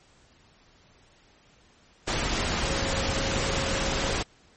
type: tone in noise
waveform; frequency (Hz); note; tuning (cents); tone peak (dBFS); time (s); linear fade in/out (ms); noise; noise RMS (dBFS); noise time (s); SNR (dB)
sine; 543; C#5; -36; -34; 2.63-4.15; 10; pink; -27; 2.07-4.23; -10
effects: pink hiss -59 dBFS RMS until 4.56 s + MP3 32 kbps